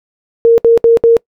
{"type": "tone bursts", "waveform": "sine", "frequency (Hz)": 462.3, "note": "A#4", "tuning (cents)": -14, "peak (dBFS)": -3, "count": 4, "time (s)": [0.45, 1.168], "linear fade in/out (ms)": 0, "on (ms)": 130, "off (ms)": 66, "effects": ["noise-tail reverb RT60 0.1 s tail -26 dB re dry"]}